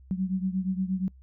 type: beating tone pair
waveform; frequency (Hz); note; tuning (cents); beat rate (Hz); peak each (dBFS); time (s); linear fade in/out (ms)
sine; 185.5 / 194; F#3 / G3; +5 / -18; 8.5; -27 / -31; 0.11-1.08; 0
effects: noise-tail reverb RT60 0.1 s tail -25 dB re dry + added 65 Hz sine -49 dBFS peak until 1.22 s